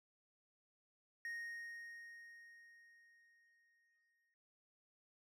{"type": "tone with exponential decay", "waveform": "triangle", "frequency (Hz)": 1863, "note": "A#6", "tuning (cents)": -2, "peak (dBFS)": -40, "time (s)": [1.25, 4.34], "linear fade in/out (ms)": 1, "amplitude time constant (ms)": 670, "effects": []}